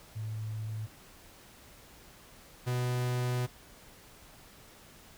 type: tone pair in turn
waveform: sine / 45% pulse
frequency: 108.9 / 124.23 Hz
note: A2 / B2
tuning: -17 / +11 cents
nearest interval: major second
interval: 228 cents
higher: second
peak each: -34 / -29 dBFS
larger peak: second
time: 0.15-0.87 / 2.66-3.47 s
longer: second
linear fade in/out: 20 ms
effects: pink hiss -55 dBFS RMS until 5.17 s